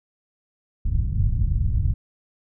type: low-pass noise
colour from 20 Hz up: white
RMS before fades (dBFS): -21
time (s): 0.85-1.94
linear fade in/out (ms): 5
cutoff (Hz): 110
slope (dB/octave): 24
effects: none